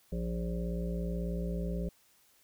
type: harmonic tone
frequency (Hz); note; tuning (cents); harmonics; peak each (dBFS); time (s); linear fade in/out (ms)
58.27; A#1; 0; 1 / 3 / 5 / 7 / 9 / 10; -35 / -35 / -49 / -43 / -44 / -47; 0.12-1.89; 5
effects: white hiss -66 dBFS RMS until 2.43 s